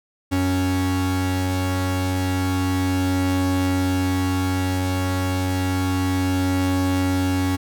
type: tone pair together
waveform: 45% pulse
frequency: 92.5 / 277.2 Hz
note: F#2 / C#4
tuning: 0 / 0 cents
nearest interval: octave + perfect fifth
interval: 1900 cents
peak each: -22 dBFS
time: 0.31-7.57 s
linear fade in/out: 20 ms
effects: none